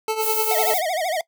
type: tone with tremolo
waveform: 25% pulse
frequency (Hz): 438.3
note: A4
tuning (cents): -7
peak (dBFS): -15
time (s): 0.08-0.74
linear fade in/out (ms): 2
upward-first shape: triangle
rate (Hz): 10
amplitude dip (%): 75
type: noise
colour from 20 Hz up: violet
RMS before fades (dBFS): -24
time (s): 0.19-0.82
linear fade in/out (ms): 50
type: tone with vibrato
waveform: square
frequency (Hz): 682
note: F5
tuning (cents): -41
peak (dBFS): -22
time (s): 0.51-1.21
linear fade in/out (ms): 2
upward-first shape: sine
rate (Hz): 13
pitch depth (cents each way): 180
effects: noise-tail reverb RT60 0.1 s tail -22 dB re dry